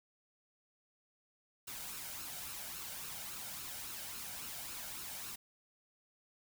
white noise with flanger, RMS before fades -45 dBFS, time 1.67-5.36 s, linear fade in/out 10 ms, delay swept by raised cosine 0.73 to 1.36 ms, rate 3.6 Hz, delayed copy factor +0.5, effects none

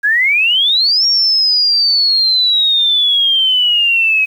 sine exponential two-way sweep, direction up then down, 1618 to 5588 to 2531 Hz, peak -9 dBFS, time 0.03-4.26 s, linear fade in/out 20 ms, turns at 1.06 s, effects 7-bit

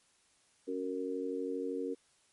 sine chord, F# major, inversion second, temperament just, 277.5 / 370 / 462.5 Hz, C#4 / F#4 / A#4, +2 / 0 / -14 cents, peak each -38 / -40 / -37 dBFS, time 0.67-1.95 s, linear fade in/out 20 ms, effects white hiss -69 dBFS RMS until 2.32 s + MP3 48 kbps

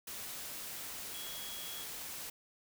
sine tone in noise, 3328 Hz, G#7, 3 cents sharp, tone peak -47 dBFS, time 1.14-1.84 s, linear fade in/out 5 ms, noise white, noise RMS -44 dBFS, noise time 0.07-2.3 s, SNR -6 dB, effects none

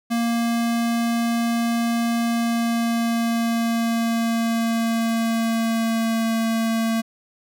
square tone with pitch glide, 233.1 to 226.1 Hz, A#3 to A3, 0 to +47 cents, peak -20 dBFS, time 0.1-7.02 s, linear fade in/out 20 ms, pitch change -53 cents, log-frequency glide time 2.27-6.32 s, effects none

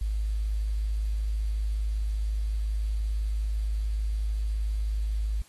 sine tone with quantisation, 52.7 Hz, G#1, 26 cents sharp, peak -25 dBFS, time 0.01-5.42 s, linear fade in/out 5 ms, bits 9, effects white hiss -58 dBFS RMS until 5.48 s + AAC 32 kbps

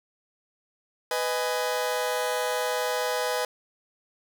sawtooth chord, G# minor, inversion first, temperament just, 498.4 / 623 / 830.6 Hz, B4 / D#5 / G#5, +16 / +2 / 0 cents, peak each -24 / -27 / -28 dBFS, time 1.11-3.45 s, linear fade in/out 2 ms, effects none

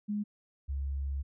sine tone pair in turn, 207.7 / 69.03 Hz, G#3 / C#2, 0 / -7 cents, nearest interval octave + perfect fifth, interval 1907 cents, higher first, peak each -30 / -31 dBFS, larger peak first, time 0.08-0.24 / 0.68-1.23 s, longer second, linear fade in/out 20 ms, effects none

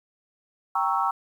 sine chord, G diminished seventh, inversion none, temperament equal, 784 / 932.3 / 1108.7 / 1318.5 Hz, G5 / Bb5 / Db6 / Fb6, 0 / 0 / 0 / 0 cents, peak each -27 dBFS, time 0.75-1.11 s, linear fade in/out 5 ms, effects 9-bit

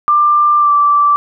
sine tone with pitch glide, 1188 to 1165.6 Hz, D6 to D6, +20 to -13 cents, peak -7 dBFS, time 0.08-1.16 s, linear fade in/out 0 ms, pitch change -33 cents, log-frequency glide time 0.58-0.72 s, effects none

